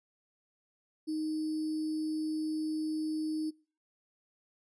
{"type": "tone with sample-and-hold", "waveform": "sine", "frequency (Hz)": 311.1, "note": "D#4", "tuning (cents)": 0, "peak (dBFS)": -31, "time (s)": [1.07, 3.51], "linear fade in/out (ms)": 20, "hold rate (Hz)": 4900, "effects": ["noise-tail reverb RT60 0.4 s tail -24 dB re dry", "resampled to 22050 Hz"]}